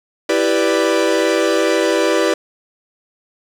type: chord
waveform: 45% pulse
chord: E minor seventh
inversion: none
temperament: equal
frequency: 329.6 / 392 / 493.9 / 587.3 Hz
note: E4 / G4 / B4 / D5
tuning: 0 / 0 / 0 / 0 cents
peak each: -19 dBFS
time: 0.29-2.34 s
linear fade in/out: 5 ms
effects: low-pass 8000 Hz 12 dB/octave + 7-bit